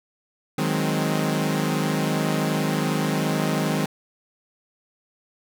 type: chord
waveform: sawtooth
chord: Ab dominant seventh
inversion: second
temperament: equal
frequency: 155.56 / 185 / 207.7 / 261.6 Hz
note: Eb3 / Gb3 / Ab3 / C4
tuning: 0 / 0 / 0 / 0 cents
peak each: -21 / -25 / -23 / -24 dBFS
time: 0.58-3.86 s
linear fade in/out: 5 ms
effects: none